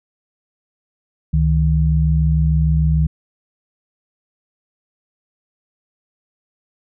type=tone pair together; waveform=sine; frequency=69.6 / 156.25 Hz; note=C#2 / D#3; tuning=+8 / +8 cents; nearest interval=octave + major second; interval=1400 cents; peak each=-15 dBFS; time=1.33-3.07 s; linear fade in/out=10 ms; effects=none